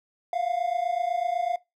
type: tone pair together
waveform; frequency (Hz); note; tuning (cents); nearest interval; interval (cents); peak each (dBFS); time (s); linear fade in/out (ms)
triangle; 687 / 715; F5 / F5; -29 / +41; minor second; 70; -26; 0.33-1.56; 2
effects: noise-tail reverb RT60 0.2 s tail -19 dB re dry